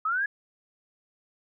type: linear sweep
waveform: sine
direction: up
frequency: 1244.5 to 1701 Hz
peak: -24 dBFS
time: 0.05-0.26 s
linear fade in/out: 5 ms
effects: none